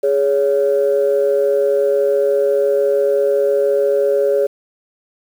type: tone pair together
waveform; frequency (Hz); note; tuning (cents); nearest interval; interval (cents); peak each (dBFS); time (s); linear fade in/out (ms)
sine; 415.3 / 561.2; G#4 / C#5; 0 / +21; perfect fourth; 521; -14; 0.03-4.47; 10
effects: tanh soft clip ceiling -6 dBFS + 7-bit